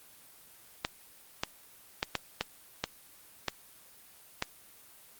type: clicks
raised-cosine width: 0.2 ms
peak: -11 dBFS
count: 8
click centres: 0.849 / 1.435 / 2.029 / 2.153 / 2.41 / 2.84 / 3.483 / 4.424 s
effects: white hiss -56 dBFS RMS until 5.19 s + Opus 24 kbps